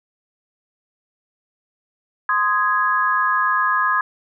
sine chord, Ab major, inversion first, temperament just, 1038.3 / 1245.9 / 1661.2 Hz, C6 / Eb6 / Ab6, -14 / +2 / 0 cents, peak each -20 dBFS, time 2.29-4.01 s, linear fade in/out 2 ms, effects none

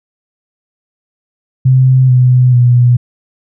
sine tone with pitch steps, 130 / 126.15 / 122.42 Hz, C3 / B2 / B2, -11 / +37 / -15 cents, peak -4 dBFS, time 1.65-2.97 s, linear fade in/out 10 ms, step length 440 ms, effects none

